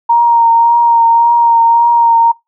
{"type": "tone with vibrato", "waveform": "sine", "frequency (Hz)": 932.3, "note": "A#5", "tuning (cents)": 0, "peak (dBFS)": -5, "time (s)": [0.09, 2.32], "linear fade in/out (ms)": 10, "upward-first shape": "triangle", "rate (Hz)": 1.8, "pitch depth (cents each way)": 24, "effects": ["noise-tail reverb RT60 0.2 s tail -24 dB re dry"]}